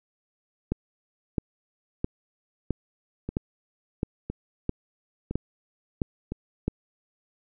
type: two click trains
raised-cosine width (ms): 3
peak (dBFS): -12 / -18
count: 10 / 4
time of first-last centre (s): 0.72-6.68 / 3.29-6.32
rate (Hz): 1.51 / 0.99
effects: none